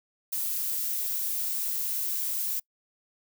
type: noise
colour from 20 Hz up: violet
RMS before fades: -30 dBFS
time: 0.32-2.6 s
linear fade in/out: 10 ms
effects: noise-tail reverb RT60 0.1 s tail -25 dB re dry